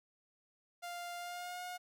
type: tone with pitch glide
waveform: sawtooth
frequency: 699 to 719.5 Hz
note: F5 to F#5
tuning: +1 to -49 cents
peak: -38 dBFS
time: 0.82-1.78 s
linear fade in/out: 20 ms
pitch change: +50 cents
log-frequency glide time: 1.17-1.62 s
effects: none